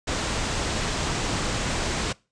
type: low-pass noise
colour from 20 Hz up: pink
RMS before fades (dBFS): -27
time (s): 0.07-2.13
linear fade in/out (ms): 10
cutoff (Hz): 8500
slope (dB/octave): 48
effects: noise-tail reverb RT60 0.3 s tail -23 dB re dry + resampled to 22050 Hz